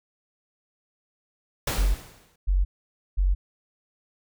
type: noise with exponential decay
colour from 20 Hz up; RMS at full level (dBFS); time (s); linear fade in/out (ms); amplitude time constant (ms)
pink; -25; 1.67-2.36; 5; 150
type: tone bursts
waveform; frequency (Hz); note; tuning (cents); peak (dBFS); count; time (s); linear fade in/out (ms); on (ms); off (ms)
sine; 46.5; F#1; +9; -18; 3; 1.77-3.35; 20; 180; 520
effects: none